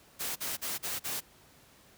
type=noise bursts; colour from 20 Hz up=white; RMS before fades=-35 dBFS; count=5; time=0.19-1.208 s; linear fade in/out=20 ms; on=170 ms; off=42 ms; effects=pink hiss -59 dBFS RMS until 1.97 s + high-pass 60 Hz 12 dB/octave